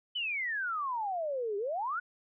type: exponential two-way sweep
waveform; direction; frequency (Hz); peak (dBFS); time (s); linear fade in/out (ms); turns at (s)
sine; down then up; 3058 to 391.7 to 1510; -31; 0.15-2; 10; 1.57
effects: none